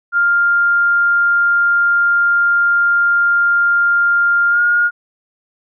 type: tone with pitch glide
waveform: sine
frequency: 1400 to 1424.5 Hz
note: F6 to F6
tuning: +4 to +34 cents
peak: -10 dBFS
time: 0.12-4.91 s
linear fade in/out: 50 ms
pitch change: +30 cents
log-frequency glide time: 4.5-4.6 s
effects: none